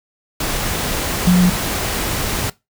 sine tone in noise, 180.1 Hz, F#3, 46 cents flat, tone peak -8 dBFS, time 1.27-1.5 s, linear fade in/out 5 ms, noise pink, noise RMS -21 dBFS, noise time 0.4-2.5 s, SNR +10 dB, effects noise-tail reverb RT60 0.2 s tail -20 dB re dry

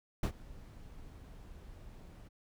brown noise with ADSR envelope, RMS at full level -28 dBFS, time 0.23-2.29 s, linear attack 4 ms, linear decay 80 ms, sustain -23 dB, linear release 19 ms, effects none

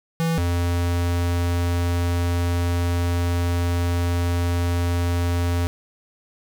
square tone pair in turn, 164.81 / 86.88 Hz, E3 / F2, 0 / -8 cents, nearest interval major seventh, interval 1108 cents, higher first, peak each -20 dBFS, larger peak neither, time 0.2-0.38 / 0.38-5.67 s, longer second, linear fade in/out 0 ms, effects none

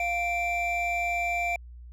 triangle tone pair together, 698.5 / 2349 Hz, F5 / D7, 0 / 0 cents, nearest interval octave + major sixth, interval 2100 cents, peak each -26 dBFS, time 0-1.56 s, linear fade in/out 2 ms, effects tanh soft clip ceiling -17 dBFS + added 60 Hz sine -42 dBFS peak until 1.92 s

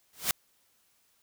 white noise with exponential growth, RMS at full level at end -23 dBFS, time 0.13-0.31 s, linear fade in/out 2 ms, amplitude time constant 38 ms, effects white hiss -69 dBFS RMS until 1.22 s

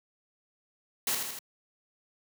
white noise with echo, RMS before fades -29 dBFS, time 1.07-1.15 s, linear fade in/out 2 ms, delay 80 ms, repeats 3, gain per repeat -4 dB, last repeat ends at 1.39 s, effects high-pass 150 Hz 12 dB/octave

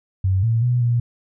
sine tone with pitch steps, 94.7 / 114.3 / 122.8 / 119.4 Hz, F#2 / A#2 / B2 / A#2, +41 / -34 / -9 / +42 cents, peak -15 dBFS, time 0.24-1 s, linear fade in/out 5 ms, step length 190 ms, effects none

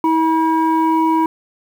sine tone pair together, 322 / 965 Hz, E4 / B5, -41 / -40 cents, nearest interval octave + perfect fifth, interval 1901 cents, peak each -13 dBFS, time 0.04-1.26 s, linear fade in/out 2 ms, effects tanh soft clip ceiling -9 dBFS + 7-bit

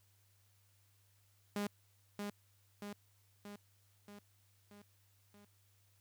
sawtooth tone with echo, 204.4 Hz, G#3, 27 cents flat, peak -32 dBFS, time 1.56-1.67 s, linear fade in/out 2 ms, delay 630 ms, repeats 6, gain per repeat -4 dB, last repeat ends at 5.45 s, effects added 99 Hz sine -70 dBFS peak until 6 s + white hiss -74 dBFS RMS until 6 s

